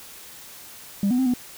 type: tone with pitch steps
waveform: sine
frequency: 199.4 / 248.4 / 261.1 / 247.7 Hz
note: G3 / B3 / C4 / B3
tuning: +30 / +10 / -3 / +5 cents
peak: -16 dBFS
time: 1.03-1.338 s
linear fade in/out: 2 ms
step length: 77 ms
effects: tanh soft clip ceiling -16 dBFS + white hiss -43 dBFS RMS until 1.57 s